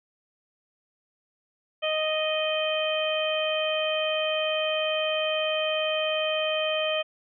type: harmonic tone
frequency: 622.3 Hz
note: D#5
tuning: in tune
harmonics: 1 / 2 / 3 / 4 / 5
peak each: -26 / -35 / -38 / -32 / -30 dBFS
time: 1.82-7.03 s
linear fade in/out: 20 ms
effects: none